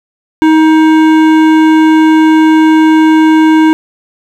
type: tone with hard clipping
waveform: sine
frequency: 315.5 Hz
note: D#4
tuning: 24 cents sharp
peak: -5 dBFS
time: 0.42-3.73 s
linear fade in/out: 0 ms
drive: 14 dB
effects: none